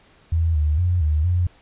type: tone with pitch steps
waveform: sine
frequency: 82.2 / 75.5 / 88.8 / 76.3 / 88.8 Hz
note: E2 / D2 / F2 / D#2 / F2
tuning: -4 / +48 / +29 / -33 / +29 cents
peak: -16 dBFS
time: 0.32-1.47 s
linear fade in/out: 5 ms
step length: 230 ms
effects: pink hiss -54 dBFS RMS until 1.61 s + resampled to 8000 Hz